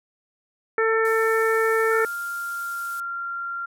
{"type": "harmonic tone", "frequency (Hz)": 446.7, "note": "A4", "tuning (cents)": 26, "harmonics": [1, 2, 3, 4, 5], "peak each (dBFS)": [-20, -32, -25, -25, -33], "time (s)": [0.78, 2.05], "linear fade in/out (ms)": 2}
{"type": "noise", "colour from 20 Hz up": "violet", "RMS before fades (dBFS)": -36, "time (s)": [1.05, 3], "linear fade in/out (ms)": 0}
{"type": "tone with pitch glide", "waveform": "sine", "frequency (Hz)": [1396.9, 1382.5], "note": ["F6", "F6"], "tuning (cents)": [0, -18], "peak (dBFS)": -27, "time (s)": [1.91, 3.66], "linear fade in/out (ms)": 10, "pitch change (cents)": -18, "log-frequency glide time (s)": [2.06, 3.11]}
{"effects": ["low-pass 12000 Hz 12 dB/octave"]}